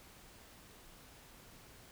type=silence; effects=pink hiss -58 dBFS RMS until 1.91 s